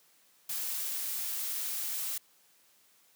blue noise, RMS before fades -35 dBFS, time 0.49-2.18 s, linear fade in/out 5 ms, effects white hiss -65 dBFS RMS until 3.15 s + high-pass 150 Hz 12 dB/octave

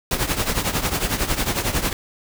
pink noise with tremolo, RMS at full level -19 dBFS, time 0.11-1.93 s, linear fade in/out 2 ms, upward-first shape triangle, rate 11 Hz, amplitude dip 80%, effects none

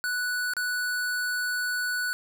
square tone with dropouts, 1480 Hz, F#6, in tune, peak -27 dBFS, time 0.04-2.13 s, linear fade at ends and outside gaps 0 ms, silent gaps 0.536-0.567 s, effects none

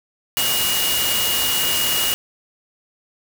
sine tone in noise, 2875 Hz, F7, 50 cents sharp, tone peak -22 dBFS, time 0.37-2.14 s, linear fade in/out 0 ms, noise white, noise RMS -21 dBFS, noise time 0.37-2.14 s, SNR -4 dB, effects none

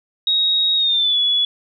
sine tone with pitch glide, 3777 to 3404 Hz, A#7 to G#7, +22 to +42 cents, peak -14 dBFS, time 0.27-1.45 s, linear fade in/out 2 ms, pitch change -180 cents, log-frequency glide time 0.76-1.18 s, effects none

